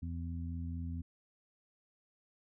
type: harmonic tone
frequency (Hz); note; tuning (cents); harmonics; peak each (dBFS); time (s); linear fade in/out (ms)
84.2; E2; +37; 1 / 2 / 3; -38 / -45 / -45; 0.02-1.02; 10
effects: none